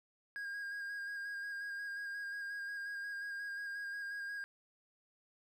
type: tone with vibrato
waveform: triangle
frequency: 1626 Hz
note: G#6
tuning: 37 cents flat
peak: -38 dBFS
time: 0.36-4.44 s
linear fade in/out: 0 ms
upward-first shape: square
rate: 5.6 Hz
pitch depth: 19 cents each way
effects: none